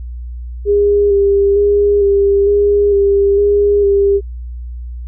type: tone with vibrato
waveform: sine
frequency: 403.3 Hz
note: G4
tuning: 49 cents sharp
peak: -8 dBFS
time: 0.65-4.21 s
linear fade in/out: 50 ms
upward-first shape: square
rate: 1.1 Hz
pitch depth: 19 cents each way
effects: added 60 Hz sine -23 dBFS peak until 5.07 s